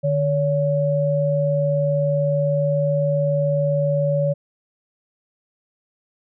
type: tone pair together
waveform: sine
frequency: 149.9 / 565.9 Hz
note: D3 / C#5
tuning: +36 / +36 cents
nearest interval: octave + major seventh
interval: 2300 cents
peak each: -20 / -19 dBFS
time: 0.03-4.34 s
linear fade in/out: 20 ms
effects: none